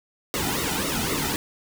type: noise with flanger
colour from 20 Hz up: pink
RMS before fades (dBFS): -26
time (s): 0.34-1.36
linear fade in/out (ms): 0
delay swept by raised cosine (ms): 1.2 to 1.84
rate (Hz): 3.8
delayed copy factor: -0.8
effects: none